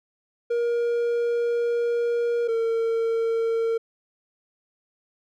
triangle tone pair in turn, 472.8 / 455.9 Hz, A#4 / A#4, +24 / -39 cents, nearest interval minor second, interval 63 cents, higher first, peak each -19 dBFS, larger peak neither, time 0.5-2.48 / 2.48-3.78 s, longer first, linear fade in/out 10 ms, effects none

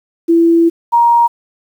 sine tone pair in turn, 334.5 / 941.2 Hz, E4 / A#5, +25 / +16 cents, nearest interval octave + tritone, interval 1791 cents, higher second, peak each -6 dBFS, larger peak neither, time 0.28-0.7 / 0.92-1.28 s, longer first, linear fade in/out 20 ms, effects 7-bit

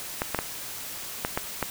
clicks, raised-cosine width 0.5 ms, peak -10 dBFS, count 6, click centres 0.219 / 0.347 / 0.389 / 1.249 / 1.375 / 1.627 s, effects white hiss -37 dBFS RMS until 1.7 s

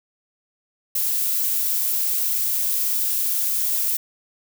violet noise, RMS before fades -22 dBFS, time 0.95-3.97 s, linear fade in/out 5 ms, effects none

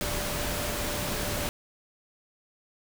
sine tone in noise, 587.3 Hz, D5, in tune, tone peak -38 dBFS, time 0.01-1.49 s, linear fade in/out 0 ms, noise pink, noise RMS -31 dBFS, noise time 0.01-1.49 s, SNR -10 dB, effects none

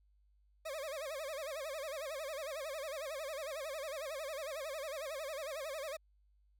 40% pulse tone with vibrato, 587.3 Hz, D5, in tune, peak -39 dBFS, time 0.65-5.97 s, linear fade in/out 10 ms, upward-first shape sine, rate 11 Hz, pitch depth 180 cents each way, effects added 50 Hz sine -67 dBFS peak until 6.59 s

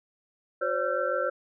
sine tone cluster, 363.5 / 522 / 569 / 1355 / 1547 Hz, F#4 / C5 / C#5 / E6 / G6, -31 / -4 / +45 / +47 / -23 cents, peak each -37 / -29 / -30 / -31 / -35 dBFS, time 0.61-1.3 s, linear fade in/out 10 ms, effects none

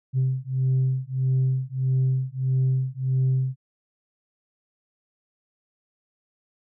sine beating tone pair, 130 / 131.6 Hz, C3 / C3, -11 / +10 cents, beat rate 1.6 Hz, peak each -22 dBFS, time 0.13-3.56 s, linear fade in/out 50 ms, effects tanh soft clip ceiling -16 dBFS

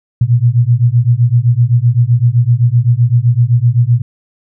sine beating tone pair, 116.3 / 124.1 Hz, A#2 / B2, -4 / +9 cents, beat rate 7.8 Hz, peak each -10 dBFS, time 0.21-4.02 s, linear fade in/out 5 ms, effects none

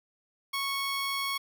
15% pulse tone, 1104 Hz, C#6, 7 cents flat, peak -23 dBFS, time 0.53-1.38 s, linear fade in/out 10 ms, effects none

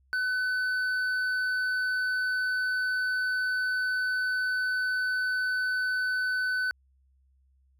triangle tone with hard clipping, 1506 Hz, F#6, 30 cents sharp, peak -27 dBFS, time 0.13-6.71 s, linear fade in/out 0 ms, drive 8 dB, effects added 66 Hz sine -62 dBFS peak until 7.79 s

